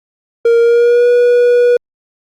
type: tone with pitch glide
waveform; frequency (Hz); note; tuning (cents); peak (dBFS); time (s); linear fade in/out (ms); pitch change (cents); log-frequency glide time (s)
triangle; 466.2 to 485.4; A#4 to B4; 0 to -30; -4; 0.45-1.77; 5; +70; 0.6-1.08
effects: Opus 48 kbps